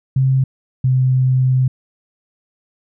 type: tone pair in turn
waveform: sine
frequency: 132.5 / 129.25 Hz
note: C3 / C3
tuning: +22 / -21 cents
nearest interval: unison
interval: 43 cents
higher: first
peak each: -11 dBFS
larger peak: neither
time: 0.16-0.44 / 0.84-1.68 s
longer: second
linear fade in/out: 5 ms
effects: none